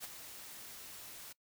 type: noise with ADSR envelope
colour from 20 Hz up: white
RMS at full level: -42 dBFS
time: 0-1.33 s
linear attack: 42 ms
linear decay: 21 ms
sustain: -8 dB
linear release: 10 ms
effects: noise-tail reverb RT60 0.1 s tail -22 dB re dry